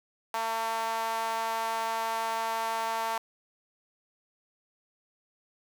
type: tone with high-pass filter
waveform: sawtooth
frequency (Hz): 225.5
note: A3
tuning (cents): +43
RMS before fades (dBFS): -31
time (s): 0.34-3.18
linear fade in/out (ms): 2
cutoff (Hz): 860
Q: 3.7
effects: 9-bit